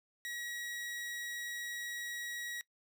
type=tone; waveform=sawtooth; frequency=1911 Hz; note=A#6; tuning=43 cents sharp; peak=-36 dBFS; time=0.25-2.61 s; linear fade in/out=0 ms; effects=noise-tail reverb RT60 0.1 s tail -21 dB re dry